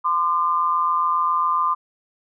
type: tone pair together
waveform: sine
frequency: 1032.7 / 1200 Hz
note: C6 / D6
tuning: -23 / +37 cents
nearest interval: minor third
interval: 260 cents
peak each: -20 dBFS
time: 0.04-1.75 s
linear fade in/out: 20 ms
effects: none